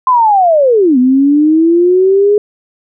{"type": "linear two-way sweep", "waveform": "sine", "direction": "down then up", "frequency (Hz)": [1044, 246.9, 419.3], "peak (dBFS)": -5, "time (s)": [0.07, 2.38], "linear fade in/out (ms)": 2, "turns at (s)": 0.98, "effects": []}